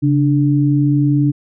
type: tone pair together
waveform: sine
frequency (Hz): 138.59 / 293.7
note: C#3 / D4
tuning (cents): 0 / 0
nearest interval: octave + minor second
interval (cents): 1300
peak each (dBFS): -13 / -14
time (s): 0.02-1.32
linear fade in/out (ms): 20
effects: none